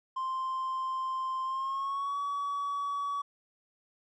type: tone with pitch glide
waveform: triangle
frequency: 1046.5 to 1134.6 Hz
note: C6 to C#6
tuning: 0 to +40 cents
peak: -28 dBFS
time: 0.16-3.22 s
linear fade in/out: 10 ms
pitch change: +140 cents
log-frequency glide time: 1.44-2.18 s
effects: tanh soft clip ceiling -25 dBFS + resampled to 22050 Hz